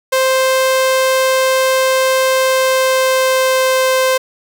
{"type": "tone with pitch glide", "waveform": "sawtooth", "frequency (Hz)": [523.3, 520], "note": ["C5", "C5"], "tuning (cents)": [0, -11], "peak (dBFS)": -7, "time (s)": [0.12, 4.18], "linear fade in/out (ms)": 10, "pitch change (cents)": -11, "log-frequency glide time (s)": [2.33, 3.91], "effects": []}